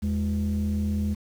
sine tone pair together, 81.06 / 207.7 Hz, E2 / G#3, -29 / 0 cents, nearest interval octave + major third, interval 1629 cents, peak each -24 dBFS, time 0.02-1.15 s, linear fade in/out 20 ms, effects tanh soft clip ceiling -20 dBFS + 8-bit

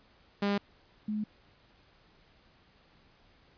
sawtooth / sine tone pair in turn, 201.8 / 212.2 Hz, G#3 / G#3, -49 / +38 cents, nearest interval minor second, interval 87 cents, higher second, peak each -23 / -30 dBFS, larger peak first, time 0.42-0.58 / 1.08-1.24 s, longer neither, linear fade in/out 5 ms, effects pink hiss -63 dBFS RMS until 3.57 s + resampled to 11025 Hz

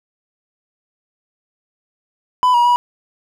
triangle tone with pitch steps, 1000 / 958 / 971 Hz, B5 / A#5 / B5, +21 / +47 / -30 cents, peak -8 dBFS, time 2.43-2.76 s, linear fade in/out 0 ms, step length 110 ms, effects none

